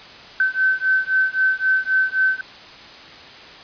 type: beating tone pair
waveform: sine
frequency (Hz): 1532 / 1535.8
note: G6 / G6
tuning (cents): -40 / -36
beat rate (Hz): 3.8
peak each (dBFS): -19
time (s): 0.4-2.41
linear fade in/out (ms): 2
effects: white hiss -40 dBFS RMS until 3.63 s + resampled to 11025 Hz